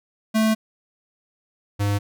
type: tone pair in turn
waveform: square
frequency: 219.4 / 101.71 Hz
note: A3 / G#2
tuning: -5 / -36 cents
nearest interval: octave + minor second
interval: 1331 cents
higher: first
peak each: -17 / -20 dBFS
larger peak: first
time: 0.34-0.55 / 1.79-1.99 s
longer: first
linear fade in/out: 20 ms
effects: none